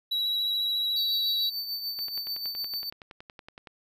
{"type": "tone with vibrato", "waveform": "triangle", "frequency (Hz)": 3895, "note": "B7", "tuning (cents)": -25, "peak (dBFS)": -24, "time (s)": [0.11, 1.5], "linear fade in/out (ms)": 10, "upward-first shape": "sine", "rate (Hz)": 14, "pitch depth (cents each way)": 17}
{"type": "tone with tremolo", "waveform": "square", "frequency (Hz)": 4554, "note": "C#8", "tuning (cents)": 46, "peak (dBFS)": -29, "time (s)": [0.96, 2.9], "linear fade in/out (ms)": 5, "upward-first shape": "triangle", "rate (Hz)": 6.8, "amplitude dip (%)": 60}
{"type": "click train", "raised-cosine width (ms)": 0.3, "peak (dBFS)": -28, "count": 19, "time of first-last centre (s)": [1.99, 3.672], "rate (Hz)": 10.7}
{"effects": []}